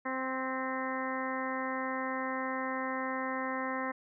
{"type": "harmonic tone with a mistuned harmonic", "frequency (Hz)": 261.6, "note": "C4", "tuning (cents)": 0, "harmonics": [1, 2, 3, 4, 5, 6, 7, 8], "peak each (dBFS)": [-38, -39, -42, -38, -43, -46, -40, -45], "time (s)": [0.05, 3.92], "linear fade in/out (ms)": 10, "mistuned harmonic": 8, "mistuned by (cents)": -37, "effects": []}